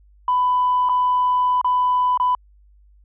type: tone with dropouts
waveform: sine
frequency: 997 Hz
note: B5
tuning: 16 cents sharp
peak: -14 dBFS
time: 0.28-2.35 s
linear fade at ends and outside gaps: 2 ms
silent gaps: 0.889-0.894 / 1.614-1.645 / 2.175-2.199 s
effects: tanh soft clip ceiling -11 dBFS + added 50 Hz sine -49 dBFS peak until 3.04 s